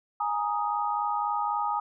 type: chord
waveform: sine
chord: Ab suspended second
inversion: none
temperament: just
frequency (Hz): 830.6 / 934.4 / 1245.9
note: Ab5 / Bb5 / Eb6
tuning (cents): 0 / +4 / +2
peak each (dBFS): -29 / -31 / -30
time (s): 0.2-1.8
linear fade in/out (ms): 5
effects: none